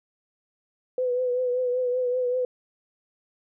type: tone with vibrato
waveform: sine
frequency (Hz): 499.6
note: B4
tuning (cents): +20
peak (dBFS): -22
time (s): 0.98-2.45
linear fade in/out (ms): 2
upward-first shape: triangle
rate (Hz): 5.2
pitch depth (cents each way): 45
effects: none